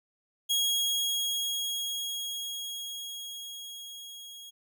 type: tone with level ramp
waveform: sawtooth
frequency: 3297 Hz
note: G#7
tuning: 13 cents flat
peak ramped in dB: -21 to -41 dBFS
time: 0.49-4.51 s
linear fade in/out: 20 ms
effects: none